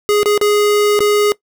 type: tone with dropouts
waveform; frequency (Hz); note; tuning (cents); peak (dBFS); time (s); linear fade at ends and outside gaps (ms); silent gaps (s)
square; 415.3; G#4; 0; -11; 0.09-1.32; 0; 0.231-0.258 / 0.377-0.413 / 0.991-1.005
effects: noise-tail reverb RT60 0.1 s tail -20 dB re dry